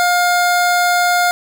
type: tone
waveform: 25% pulse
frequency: 709 Hz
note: F5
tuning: 26 cents sharp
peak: -8 dBFS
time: 0-1.31 s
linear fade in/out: 0 ms
effects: none

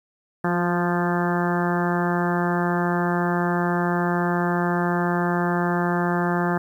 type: harmonic tone with a mistuned harmonic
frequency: 174.61 Hz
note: F3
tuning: in tune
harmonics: 1 / 2 / 3 / 4 / 5 / 6 / 7 / 8 / 9 / 10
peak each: -23 / -26 / -33 / -29 / -30 / -33 / -32 / -35 / -32 / -34 dBFS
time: 0.44-6.58 s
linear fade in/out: 5 ms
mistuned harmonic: 2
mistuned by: +20 cents
effects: 9-bit

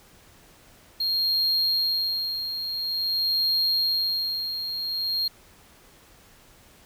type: tone with tremolo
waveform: triangle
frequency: 4233 Hz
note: C8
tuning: 19 cents sharp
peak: -19 dBFS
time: 1-5.28 s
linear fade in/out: 5 ms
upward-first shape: sine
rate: 0.48 Hz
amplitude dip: 60%
effects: pink hiss -54 dBFS RMS until 6.85 s

